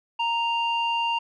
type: tone with low-pass filter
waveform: square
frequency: 930 Hz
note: A#5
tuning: 4 cents flat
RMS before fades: -25 dBFS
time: 0.19-1.19 s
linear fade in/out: 10 ms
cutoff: 2400 Hz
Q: 6.2
effects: none